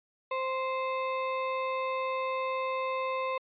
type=ring-modulated tone; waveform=square; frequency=784 Hz; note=G5; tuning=in tune; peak=-27 dBFS; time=0.31-3.38 s; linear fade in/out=5 ms; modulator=261 Hz; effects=resampled to 8000 Hz